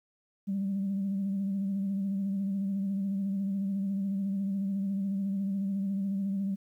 sine tone with vibrato, 196 Hz, G3, in tune, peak -27 dBFS, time 0.47-6.56 s, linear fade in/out 20 ms, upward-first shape sine, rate 14 Hz, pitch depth 38 cents each way, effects tanh soft clip ceiling -24 dBFS + 11-bit

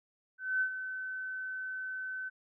sine tone with ADSR envelope, 1522 Hz, F#6, 48 cents sharp, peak -26 dBFS, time 0.38-2.3 s, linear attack 230 ms, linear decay 82 ms, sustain -10 dB, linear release 23 ms, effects none

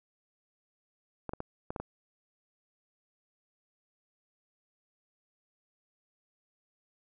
clicks, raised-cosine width 1 ms, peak -22 dBFS, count 6, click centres 1.293 / 1.335 / 1.404 / 1.705 / 1.762 / 1.8 s, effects none

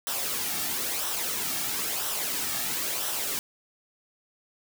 white noise with flanger, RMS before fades -30 dBFS, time 0.07-3.39 s, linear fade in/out 0 ms, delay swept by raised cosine 0.43 to 2.03 ms, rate 1 Hz, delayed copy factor -0.55, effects none

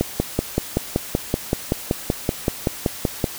click train, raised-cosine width 2 ms, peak -4 dBFS, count 18, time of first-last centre 0.01-3.242 s, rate 5.26 Hz, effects white hiss -34 dBFS RMS until 3.38 s

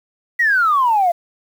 sine exponential sweep, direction down, 1961 to 669 Hz, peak -11 dBFS, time 0.39-1.12 s, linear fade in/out 10 ms, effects tanh soft clip ceiling -7 dBFS + 7-bit

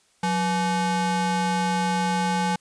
square ring-modulated tone, 335.8 Hz, E4, 32 cents sharp, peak -19 dBFS, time 0.23-2.56 s, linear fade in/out 5 ms, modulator 518 Hz, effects white hiss -62 dBFS RMS until 2.6 s + resampled to 22050 Hz

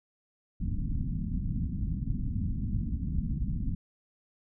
pink low-pass noise, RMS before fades -31 dBFS, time 0.6-3.75 s, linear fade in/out 5 ms, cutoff 250 Hz, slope 48 dB/octave, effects none

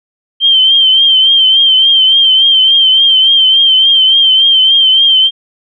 sine tone with vibrato, 3136 Hz, G7, in tune, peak -4 dBFS, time 0.4-5.31 s, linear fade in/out 50 ms, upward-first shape triangle, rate 3.5 Hz, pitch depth 60 cents each way, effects none

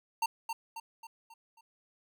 square tone with echo, 911 Hz, A#5, 40 cents flat, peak -28 dBFS, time 0.22-0.26 s, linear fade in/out 5 ms, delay 270 ms, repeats 5, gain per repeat -6 dB, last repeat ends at 1.61 s, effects none

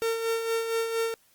45% pulse tone with tremolo, 455 Hz, A#4, 42 cents flat, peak -24 dBFS, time 0.02-1.14 s, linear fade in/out 0 ms, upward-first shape sine, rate 4.3 Hz, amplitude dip 50%, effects white hiss -63 dBFS RMS until 1.34 s + Opus 48 kbps

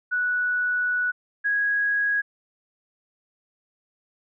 sine tone pair in turn, 1475 / 1655.6 Hz, F#6 / G#6, -6 / -6 cents, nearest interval major second, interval 200 cents, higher second, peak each -21 / -20 dBFS, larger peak second, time 0.11-1.12 / 1.44-2.22 s, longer first, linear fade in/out 20 ms, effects none

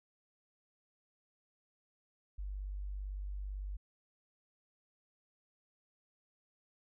sine tone, 48.94 Hz, G1, 2 cents flat, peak -38 dBFS, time 2.38-3.77 s, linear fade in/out 10 ms, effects none

